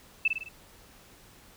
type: tone with echo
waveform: sine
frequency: 2637 Hz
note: E7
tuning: in tune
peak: -20 dBFS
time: 0.25-0.28 s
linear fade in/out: 5 ms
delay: 52 ms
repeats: 4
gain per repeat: -5 dB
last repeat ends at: 0.488 s
effects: pink hiss -55 dBFS RMS until 1.56 s